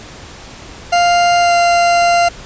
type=tone with pitch glide; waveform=40% pulse; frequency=698.5 to 692.5 Hz; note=F5 to F5; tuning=0 to -15 cents; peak=-8 dBFS; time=0.92-2.29 s; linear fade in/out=10 ms; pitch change=-15 cents; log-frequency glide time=1.39-1.54 s; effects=pink hiss -34 dBFS RMS until 2.45 s + resampled to 16000 Hz